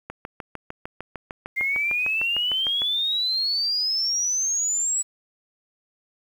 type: click train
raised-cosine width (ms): 0.5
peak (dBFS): -18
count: 19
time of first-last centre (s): 0.1-2.819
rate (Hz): 6.62
type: exponential sweep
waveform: sine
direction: up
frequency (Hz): 2093 to 7902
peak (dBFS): -21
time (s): 1.56-5.03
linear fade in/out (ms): 20
effects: 8-bit